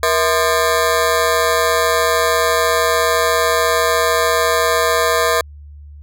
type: ring-modulated tone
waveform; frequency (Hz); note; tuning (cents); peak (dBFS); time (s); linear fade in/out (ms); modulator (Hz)
20% pulse; 563; C#5; +27; -5; 0.03-5.41; 2; 86.9
effects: added 73 Hz sine -34 dBFS peak until 6.02 s